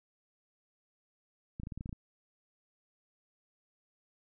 clicks, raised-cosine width 5 ms, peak -28 dBFS, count 9, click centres 1.599 / 1.634 / 1.671 / 1.722 / 1.776 / 1.809 / 1.859 / 1.893 / 1.928 s, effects none

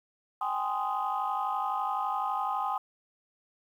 sine chord, Ab major seventh, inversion third, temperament just, 778.7 / 830.6 / 1038.3 / 1245.9 Hz, G5 / Ab5 / C6 / Eb6, -12 / 0 / -14 / +2 cents, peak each -33 dBFS, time 0.41-2.78 s, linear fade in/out 5 ms, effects tanh soft clip ceiling -20 dBFS + 10-bit

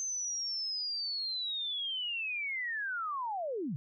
sine linear sweep, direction down, 6272 to 120.8 Hz, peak -33 dBFS, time 0-3.76 s, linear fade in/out 0 ms, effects none

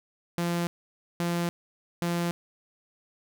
sawtooth tone bursts, 172.1 Hz, F3, 25 cents flat, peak -22 dBFS, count 3, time 0.38-2.31 s, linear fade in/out 0 ms, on 290 ms, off 530 ms, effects none

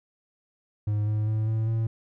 triangle tone with pitch steps, 104.9 / 106.8 / 108.72 / 110.69 / 112.69 Hz, G#2 / G#2 / A2 / A2 / A2, +18 / +49 / -20 / +11 / +42 cents, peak -21 dBFS, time 0.87-1.87 s, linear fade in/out 5 ms, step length 200 ms, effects none

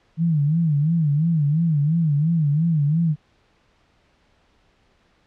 sine tone with vibrato, 155.56 Hz, D#3, in tune, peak -16 dBFS, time 0.17-3.16 s, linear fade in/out 50 ms, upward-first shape sine, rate 2.9 Hz, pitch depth 150 cents each way, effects pink hiss -61 dBFS RMS until 5.26 s + low-pass 4000 Hz 12 dB/octave

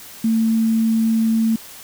sine tone with quantisation, 224.1 Hz, A3, 32 cents sharp, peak -14 dBFS, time 0.24-1.56 s, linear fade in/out 5 ms, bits 7, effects white hiss -39 dBFS RMS until 1.83 s

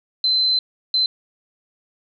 sine tone bursts at uneven times, 4069 Hz, C8, 49 cents flat, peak -15 dBFS, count 2, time 0.24-0.59 / 0.94-1.06 s, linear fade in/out 2 ms, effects none

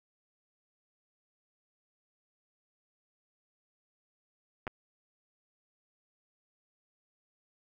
clicks, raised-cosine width 0.5 ms, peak -22 dBFS, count 2, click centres 4.669 / 4.677 s, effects none

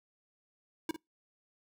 square tone with echo, 320 Hz, D#4, 49 cents sharp, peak -31 dBFS, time 0.89-0.91 s, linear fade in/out 2 ms, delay 52 ms, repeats 1, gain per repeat -10 dB, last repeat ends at 0.962 s, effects noise-tail reverb RT60 0.2 s tail -25 dB re dry

